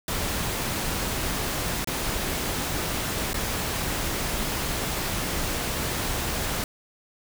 pink noise with dropouts, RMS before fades -28 dBFS, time 0.08-6.64 s, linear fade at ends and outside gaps 1 ms, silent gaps 1.845-1.873 / 3.332-3.342 s, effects none

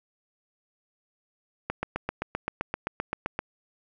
click train, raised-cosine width 0.5 ms, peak -13 dBFS, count 14, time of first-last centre 1.7-3.391 s, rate 7.69 Hz, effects none

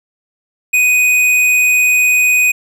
sine tone with hard clipping, 2492 Hz, D#7, 2 cents sharp, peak -10 dBFS, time 0.73-2.52 s, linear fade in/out 10 ms, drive 11 dB, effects none

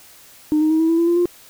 sine tone with pitch steps, 304.7 / 310.9 / 317.3 / 323.8 / 330.4 / 337.1 / 344 / 351 Hz, D#4 / D#4 / D#4 / E4 / E4 / E4 / F4 / F4, -36 / -1 / +34 / -31 / +4 / +39 / -26 / +9 cents, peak -12 dBFS, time 0.52-1.256 s, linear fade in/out 0 ms, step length 92 ms, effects tanh soft clip ceiling -10 dBFS + white hiss -46 dBFS RMS until 1.49 s

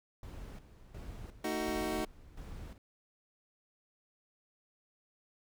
brown noise with tremolo, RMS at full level -45 dBFS, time 0.23-2.78 s, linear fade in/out 2 ms, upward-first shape square, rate 1.4 Hz, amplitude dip 70%
25% pulse chord, D# diminished, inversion second, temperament just, 224 / 311.1 / 373.4 Hz, A3 / D#4 / F#4, +31 / 0 / +16 cents, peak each -36 / -33 / -34 dBFS, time 1.44-2.05 s, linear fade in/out 5 ms
effects none

